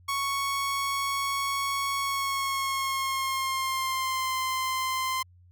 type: tone with pitch glide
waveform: sawtooth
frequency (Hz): 1108.7 to 1040.4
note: C#6 to C6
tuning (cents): 0 to -10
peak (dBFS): -23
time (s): 0.08-5.23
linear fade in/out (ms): 10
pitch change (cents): -110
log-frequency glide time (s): 1.99-4.34
effects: added 89 Hz sine -53 dBFS peak until 5.51 s